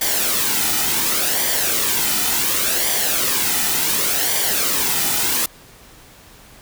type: noise with flanger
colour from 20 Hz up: white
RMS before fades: -19 dBFS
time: 0.01-5.46 s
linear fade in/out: 5 ms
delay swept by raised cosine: 0.75 to 1.85 ms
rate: 0.69 Hz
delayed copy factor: -0.55
effects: pink hiss -45 dBFS RMS until 6.61 s